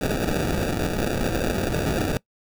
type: noise with sample-and-hold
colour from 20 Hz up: violet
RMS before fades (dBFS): -24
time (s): 0.01-2.17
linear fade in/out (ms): 2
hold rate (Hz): 1050
effects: noise-tail reverb RT60 0.1 s tail -22 dB re dry